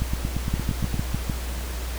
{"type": "two click trains", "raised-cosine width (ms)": 5, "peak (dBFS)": [-11, -13], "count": [6, 9], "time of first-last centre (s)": [[0.54, 1.298], [0.02, 0.943]], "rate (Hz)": [6.6, 8.67], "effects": ["added 60 Hz sine -28 dBFS peak until 1.98 s", "pink hiss -36 dBFS RMS until 1.98 s"]}